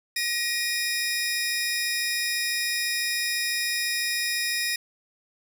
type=tone cluster; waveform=sawtooth; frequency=1892 / 2436 / 5170 Hz; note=A#6 / D#7 / E8; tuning=+25 / -37 / -34 cents; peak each=-25 / -27 / -27 dBFS; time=0.16-4.76 s; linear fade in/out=5 ms; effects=none